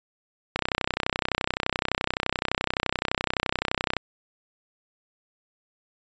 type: click train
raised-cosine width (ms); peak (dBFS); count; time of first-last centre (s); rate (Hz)
0.3; -7; 109; 0.56-3.967; 31.7
effects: resampled to 16000 Hz